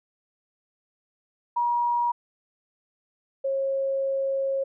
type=tone pair in turn; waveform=sine; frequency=956 / 542.3 Hz; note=A#5 / C#5; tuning=+43 / -38 cents; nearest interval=minor seventh; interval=981 cents; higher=first; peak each=-21 / -23 dBFS; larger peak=first; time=1.56-2.12 / 3.44-4.64 s; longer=second; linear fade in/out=10 ms; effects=none